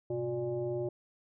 sine tone with frequency modulation, 360 Hz, F#4, 47 cents flat, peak -31 dBFS, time 0.1-0.89 s, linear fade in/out 5 ms, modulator 233 Hz, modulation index 0.95, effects none

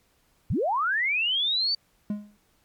sine linear sweep, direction up, 61.74 to 4625 Hz, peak -22 dBFS, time 0.5-1.75 s, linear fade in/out 5 ms
triangle tone with exponential decay, 207.7 Hz, G#3, in tune, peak -21 dBFS, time 2.1-2.37 s, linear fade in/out 2 ms, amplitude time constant 58 ms
effects pink hiss -66 dBFS RMS until 2.64 s + MP3 96 kbps

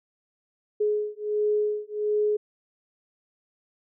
sine beating tone pair, 420 / 421.4 Hz, G#4 / G#4, +19 / +25 cents, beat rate 1.4 Hz, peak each -26 / -26 dBFS, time 0.8-2.37 s, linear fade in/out 10 ms, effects none

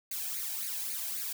blue noise with flanger, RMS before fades -36 dBFS, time 0.11-1.33 s, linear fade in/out 5 ms, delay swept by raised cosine 0.45 to 1.29 ms, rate 3.7 Hz, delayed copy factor +0.7, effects none

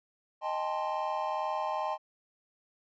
triangle chord, A half-diminished seventh, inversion second, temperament equal with one note detuned, 622.3 / 797.7 / 880 / 1046.5 Hz, Eb5 / G5 / A5 / C6, 0 / +30 / 0 / 0 cents, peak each -34 dBFS, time 0.41-1.98 s, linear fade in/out 50 ms, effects resampled to 16000 Hz

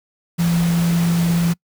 sine tone in noise, 170 Hz, F3, 46 cents flat, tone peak -14 dBFS, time 0.38-1.54 s, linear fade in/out 20 ms, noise pink, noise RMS -28 dBFS, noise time 0.38-1.54 s, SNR +11 dB, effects noise-tail reverb RT60 0.1 s tail -26 dB re dry + high-pass 60 Hz 12 dB/octave

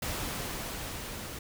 pink noise with level ramp, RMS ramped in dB -34 to -41 dBFS, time 0.02-1.39 s, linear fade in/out 5 ms, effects none

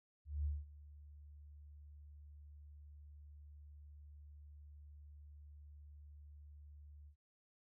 sine tone with ADSR envelope, 73.42 Hz, D2, in tune, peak -34 dBFS, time 0.25-7.16 s, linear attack 200 ms, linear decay 200 ms, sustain -20 dB, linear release 89 ms, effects none

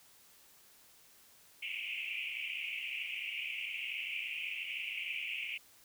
white band-pass noise, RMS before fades -40 dBFS, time 1.62-5.58 s, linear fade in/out 10 ms, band 2200 to 2900 Hz, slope 96 dB/octave, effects white hiss -62 dBFS RMS until 5.84 s

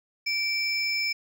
triangle tone pair together, 2331 / 5233 Hz, D7 / E8, -14 / -14 cents, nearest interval octave + major second, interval 1400 cents, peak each -25 / -28 dBFS, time 0.26-1.13 s, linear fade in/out 10 ms, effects none

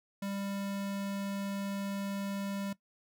square tone, 198.3 Hz, G3, 20 cents sharp, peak -35 dBFS, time 0.22-2.73 s, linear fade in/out 5 ms, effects noise-tail reverb RT60 0.1 s tail -18 dB re dry

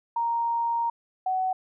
sine tone pair in turn, 932.3 / 749.3 Hz, A#5 / F#5, 0 / +22 cents, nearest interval major third, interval 378 cents, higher first, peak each -23 dBFS, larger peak neither, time 0.16-0.9 / 1.26-1.53 s, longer first, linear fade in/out 5 ms, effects none

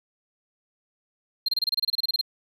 triangle tone bursts, 4186 Hz, C8, in tune, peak -20 dBFS, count 15, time 1.46-2.213 s, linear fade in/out 5 ms, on 25 ms, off 27 ms, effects none

